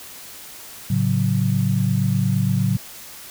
sine chord, F# minor, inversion first, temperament equal, 110 / 138.59 / 185 Hz, A2 / C#3 / F#3, 0 / 0 / 0 cents, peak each -21 dBFS, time 0.9-2.77 s, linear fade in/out 5 ms, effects white hiss -39 dBFS RMS until 3.3 s

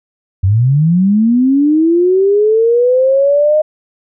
sine linear sweep, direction up, 89.4 to 620 Hz, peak -7 dBFS, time 0.43-3.62 s, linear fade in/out 10 ms, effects none

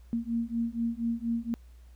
sine beating tone pair, 230 / 234.2 Hz, A#3 / A#3, -23 / +8 cents, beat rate 4.2 Hz, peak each -31 / -31 dBFS, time 0.13-1.54 s, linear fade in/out 0 ms, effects added 60 Hz sine -49 dBFS peak until 1.95 s + pink hiss -67 dBFS RMS until 1.95 s

